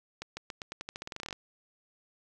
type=accelerating click train; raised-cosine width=0.2 ms; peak=-21 dBFS; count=18; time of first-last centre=0.22-1.328 s; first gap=150 ms; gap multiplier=0.88; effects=none